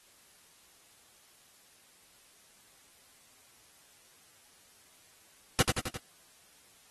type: noise with echo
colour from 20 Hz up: pink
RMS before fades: -24 dBFS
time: 5.59-5.62 s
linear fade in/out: 0 ms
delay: 88 ms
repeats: 4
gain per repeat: -4 dB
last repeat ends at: 5.972 s
effects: white hiss -61 dBFS RMS until 6.9 s + AAC 32 kbps